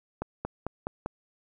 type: accelerating click train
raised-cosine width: 1 ms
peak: -17 dBFS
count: 5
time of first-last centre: 0.22-1.06 s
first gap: 230 ms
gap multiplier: 0.94
effects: none